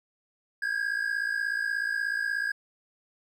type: tone pair together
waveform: triangle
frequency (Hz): 1604.6 / 1661.2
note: G6 / G#6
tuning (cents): +40 / 0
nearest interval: minor second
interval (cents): 60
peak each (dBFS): -28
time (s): 0.62-2.52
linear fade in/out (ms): 5
effects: none